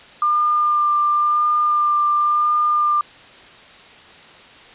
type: tone with vibrato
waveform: sine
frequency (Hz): 1198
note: D6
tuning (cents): +34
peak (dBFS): -14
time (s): 0.22-3.01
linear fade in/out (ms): 2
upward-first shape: sine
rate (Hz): 0.95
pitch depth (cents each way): 13
effects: white hiss -43 dBFS RMS until 4.74 s + resampled to 8000 Hz